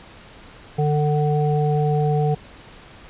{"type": "harmonic tone", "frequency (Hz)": 149.2, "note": "D3", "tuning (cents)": 28, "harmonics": [1, 3, 5], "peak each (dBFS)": [-18, -23, -25], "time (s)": [0.78, 2.35], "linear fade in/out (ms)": 10, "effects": ["pink hiss -44 dBFS RMS until 3.09 s", "resampled to 8000 Hz"]}